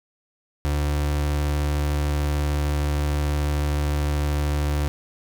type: tone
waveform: 35% pulse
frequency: 73.42 Hz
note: D2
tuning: in tune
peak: -19 dBFS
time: 0.65-4.88 s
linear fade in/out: 0 ms
effects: none